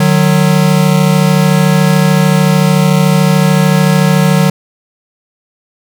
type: tone pair together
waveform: square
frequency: 151.41 / 185 Hz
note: D#3 / F#3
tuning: -47 / 0 cents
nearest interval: minor third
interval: 347 cents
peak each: -10 dBFS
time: 0-4.5 s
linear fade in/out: 5 ms
effects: none